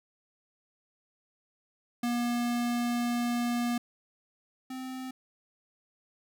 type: tone pair in turn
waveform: square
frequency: 239.7 / 258.9 Hz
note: A#3 / C4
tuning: +48 / -18 cents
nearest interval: minor second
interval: 134 cents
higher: second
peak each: -28 / -37 dBFS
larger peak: first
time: 2.03-3.78 / 4.7-5.11 s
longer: first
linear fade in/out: 5 ms
effects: none